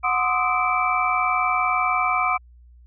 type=tone cluster; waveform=sine; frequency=734 / 1041 / 1219 / 1279 / 2323 Hz; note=F#5 / C6 / D#6 / D#6 / D7; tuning=-14 / -9 / -36 / +47 / -20 cents; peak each=-25 dBFS; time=0.03-2.38 s; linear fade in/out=20 ms; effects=added 60 Hz sine -46 dBFS peak until 2.86 s